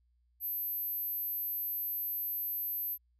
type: tone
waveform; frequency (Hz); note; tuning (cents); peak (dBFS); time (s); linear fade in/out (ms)
sine; 12300; G9; -34; -33; 0.4-2.98; 50
effects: added 60 Hz sine -68 dBFS peak until 3.19 s